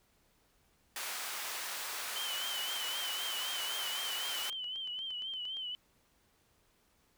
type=high-pass noise; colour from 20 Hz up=pink; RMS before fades=-40 dBFS; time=0.96-4.5 s; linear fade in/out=2 ms; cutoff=1000 Hz; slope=12 dB/octave
type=tone with vibrato; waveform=sine; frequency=3051 Hz; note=G7; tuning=48 cents flat; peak=-37 dBFS; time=2.16-5.75 s; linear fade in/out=0 ms; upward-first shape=triangle; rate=3.9 Hz; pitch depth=86 cents each way
type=click train; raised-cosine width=0.2 ms; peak=-37 dBFS; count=20; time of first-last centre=3.37-5.569 s; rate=8.64 Hz
effects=pink hiss -71 dBFS RMS until 7.17 s